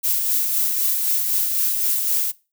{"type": "noise with tremolo", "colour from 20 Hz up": "violet", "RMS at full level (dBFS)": -19, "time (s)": [0.03, 2.32], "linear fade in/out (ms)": 20, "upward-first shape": "sine", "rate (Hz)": 3.9, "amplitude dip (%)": 35, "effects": ["noise-tail reverb RT60 0.3 s tail -21 dB re dry"]}